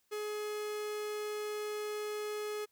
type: tone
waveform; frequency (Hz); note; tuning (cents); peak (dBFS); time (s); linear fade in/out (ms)
45% pulse; 421.4; G#4; +25; -36; 0.11-2.66; 20
effects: white hiss -75 dBFS RMS until 2.71 s